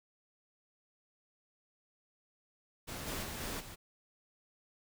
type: noise with level steps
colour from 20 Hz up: pink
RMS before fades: -43 / -39 / -42 / -40 / -49 dBFS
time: 2.87-3.76 s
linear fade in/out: 20 ms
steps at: 3.06 / 3.22 / 3.4 / 3.59 s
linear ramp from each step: 20 ms
effects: none